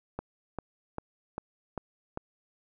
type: click train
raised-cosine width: 1 ms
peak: -20 dBFS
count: 6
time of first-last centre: 0.19-2.174 s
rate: 2.52 Hz
effects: none